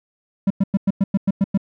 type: tone bursts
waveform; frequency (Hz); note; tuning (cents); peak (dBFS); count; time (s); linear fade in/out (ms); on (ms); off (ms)
triangle; 196; G3; 0; -11; 9; 0.47-1.576; 5; 34; 100
effects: none